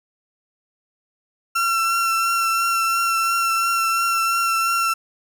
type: tone with vibrato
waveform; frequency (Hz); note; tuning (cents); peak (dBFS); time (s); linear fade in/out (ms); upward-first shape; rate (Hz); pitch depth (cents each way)
35% pulse; 1354; E6; +46; -16; 1.55-4.94; 10; triangle; 2.9; 21
effects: none